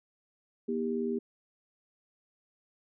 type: harmonic tone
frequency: 79.6 Hz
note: D#2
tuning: 40 cents sharp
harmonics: 3 / 4 / 5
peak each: -32 / -40 / -32 dBFS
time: 0.68-1.19 s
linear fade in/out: 10 ms
effects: none